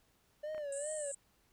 triangle tone with vibrato, 587.3 Hz, D5, in tune, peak -36 dBFS, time 0.43-1.12 s, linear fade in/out 10 ms, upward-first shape sine, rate 2.5 Hz, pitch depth 100 cents each way
clicks, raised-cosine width 0.5 ms, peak -37 dBFS, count 2, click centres 0.547 / 0.58 s
pink band-pass noise, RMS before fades -45 dBFS, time 0.72-1.15 s, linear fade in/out 5 ms, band 7600 to 8900 Hz, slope 96 dB/octave
effects pink hiss -72 dBFS RMS until 1.52 s

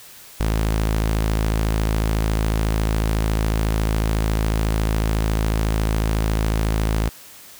sawtooth tone, 54 Hz, A1, 32 cents flat, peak -14 dBFS, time 0.4-7.09 s, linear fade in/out 0 ms, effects white hiss -43 dBFS RMS until 7.59 s

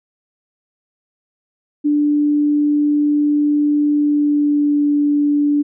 sine tone with pitch glide, 294.4 to 291.5 Hz, D4 to D4, +4 to -13 cents, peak -12 dBFS, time 1.84-5.63 s, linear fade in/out 20 ms, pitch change -17 cents, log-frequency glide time 3.91-4.86 s, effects none

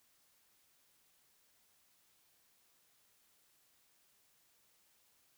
silence, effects white hiss -72 dBFS RMS until 5.37 s

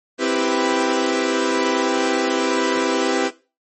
sawtooth chord, C major seventh, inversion none, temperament equal, 261.6 / 329.6 / 392 / 493.9 Hz, C4 / E4 / G4 / B4, 0 / 0 / 0 / 0 cents, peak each -19 dBFS, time 0.18-3.31 s, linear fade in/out 50 ms, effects noise-tail reverb RT60 0.3 s tail -17 dB re dry + MP3 32 kbps

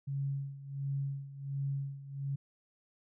sine tone with tremolo, 138.59 Hz, C#3, in tune, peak -31 dBFS, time 0.07-2.36 s, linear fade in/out 10 ms, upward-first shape sine, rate 1.4 Hz, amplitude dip 80%, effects none

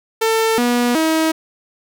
sawtooth tone with pitch steps, 447.3 / 242.2 / 319.3 Hz, A4 / B3 / D#4, +28 / -34 / +45 cents, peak -10 dBFS, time 0.21-1.32 s, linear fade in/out 10 ms, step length 370 ms, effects none

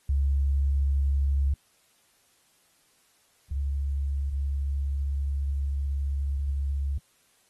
sine tone pair in turn, 69.3 / 69.65 Hz, C#2 / C#2, 0 / +9 cents, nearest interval unison, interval 9 cents, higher second, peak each -21 / -25 dBFS, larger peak first, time 0.09-1.54 / 3.51-6.98 s, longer second, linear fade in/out 5 ms, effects white hiss -65 dBFS RMS until 7.49 s + AAC 32 kbps

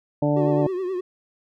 harmonic tone, 146.83 Hz, D3, in tune, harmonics 1 / 2 / 3 / 4 / 5 / 6, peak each -23 / -22 / -31 / -23 / -34 / -32 dBFS, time 0.22-0.67 s, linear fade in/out 5 ms
triangle tone with vibrato, 370 Hz, F#4, in tune, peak -22 dBFS, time 0.36-1.01 s, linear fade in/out 10 ms, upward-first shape triangle, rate 9.5 Hz, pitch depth 90 cents each way
effects none

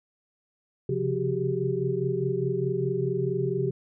sine tone cluster, 134.1 / 139.2 / 175.7 / 377.4 / 402.1 Hz, C3 / C#3 / F3 / F#4 / G4, +43 / +8 / +11 / +34 / +44 cents, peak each -30 / -38 / -33 / -29 / -29 dBFS, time 0.89-3.71 s, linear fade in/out 5 ms, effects none

